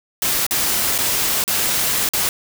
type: noise with dropouts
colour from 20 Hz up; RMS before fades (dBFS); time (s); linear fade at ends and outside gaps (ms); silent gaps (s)
white; -19; 0.22-2.29; 1; 0.466-0.509 / 0.98-0.986 / 1.44-1.478 / 2.089-2.135
effects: none